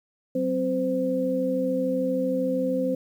sine tone cluster, 188.1 / 261.2 / 516 Hz, F#3 / C4 / C5, +29 / -3 / -24 cents, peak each -31 / -26 / -25 dBFS, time 0.35-2.95 s, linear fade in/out 5 ms, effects 9-bit

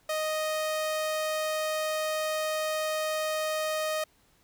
sawtooth tone, 622.3 Hz, D#5, in tune, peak -24 dBFS, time 0.09-4.04 s, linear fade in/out 5 ms, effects pink hiss -65 dBFS RMS until 4.43 s

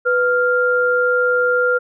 sine tone pair together, 495.1 / 1396.9 Hz, B4 / F6, +4 / 0 cents, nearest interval octave + tritone, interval 1796 cents, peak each -16 dBFS, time 0.05-1.79 s, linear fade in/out 20 ms, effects none

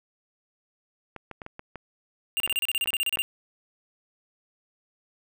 clicks, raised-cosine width 0.5 ms, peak -23 dBFS, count 12, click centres 1.163 / 1.313 / 1.418 / 1.464 / 1.594 / 1.757 / 2.4 / 2.476 / 2.525 / 2.859 / 2.932 / 3.172 s
square tone bursts, 2794 Hz, F7, in tune, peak -24 dBFS, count 14, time 2.37-3.22 s, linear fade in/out 0 ms, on 31 ms, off 32 ms
effects none

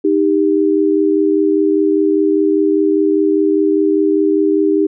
sine tone pair together, 311.1 / 396.1 Hz, D#4 / G4, 0 / +18 cents, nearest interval major third, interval 418 cents, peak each -13 dBFS, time 0.04-4.87 s, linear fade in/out 10 ms, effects none

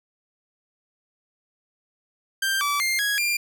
sawtooth tone with pitch steps, 1578 / 1154 / 2109 / 1660 / 2391 Hz, G6 / D6 / C7 / G#6 / D7, +11 / -31 / +13 / -1 / +30 cents, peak -18 dBFS, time 2.42-3.37 s, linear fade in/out 5 ms, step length 190 ms, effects none

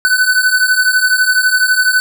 square beating tone pair, 1496 / 1508 Hz, F#6 / F#6, +19 / +32 cents, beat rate 12 Hz, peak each -15 / -12 dBFS, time 0.05-2 s, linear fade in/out 0 ms, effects none

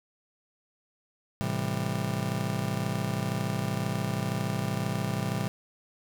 40% pulse chord, A minor seventh, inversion none, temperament just, 110 / 132 / 165 / 198 Hz, A2 / C3 / E3 / G3, 0 / +16 / +2 / +18 cents, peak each -33 dBFS, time 1.41-5.48 s, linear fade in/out 0 ms, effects none

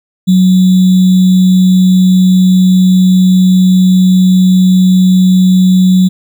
sine tone with sample-and-hold, 185 Hz, F#3, in tune, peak -3 dBFS, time 0.27-6.09 s, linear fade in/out 20 ms, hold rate 3675 Hz, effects none

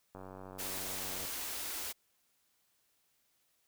click train, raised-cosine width 1 ms, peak -34 dBFS, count 105, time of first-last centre 0.15-1.251 s, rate 94.5 Hz
white band-stop noise, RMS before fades -40 dBFS, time 0.58-1.93 s, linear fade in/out 20 ms, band 110 to 220 Hz, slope 96 dB/octave
effects white hiss -75 dBFS RMS until 3.67 s

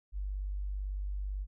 sine tone, 49 Hz, G1, in tune, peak -33 dBFS, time 0.12-1.47 s, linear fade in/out 50 ms, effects none

